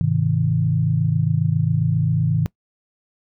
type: chord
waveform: sine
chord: Ab major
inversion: none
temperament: equal with one note detuned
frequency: 103.83 / 130.81 / 158.47 Hz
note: Ab2 / C3 / Eb3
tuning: 0 / 0 / +32 cents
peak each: -22 / -21 / -19 dBFS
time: 0.01-2.46 s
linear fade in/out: 0 ms
effects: noise-tail reverb RT60 0.1 s tail -22 dB re dry